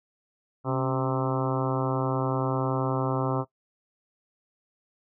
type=harmonic tone with a mistuned harmonic; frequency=130.81 Hz; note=C3; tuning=in tune; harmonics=1 / 2 / 3 / 4 / 5 / 6 / 7 / 8 / 9 / 10; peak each=-28 / -31 / -33 / -34 / -35 / -36 / -36 / -37 / -38 / -38 dBFS; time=0.64-3.45 s; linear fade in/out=50 ms; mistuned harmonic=2; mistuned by=+66 cents; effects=noise-tail reverb RT60 0.1 s tail -17 dB re dry